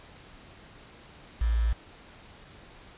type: tone with quantisation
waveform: sine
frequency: 56.8 Hz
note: A#1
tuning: 44 cents flat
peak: -22 dBFS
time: 1.41-1.73 s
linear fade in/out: 5 ms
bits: 7
effects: pink hiss -51 dBFS RMS until 2.97 s + resampled to 8000 Hz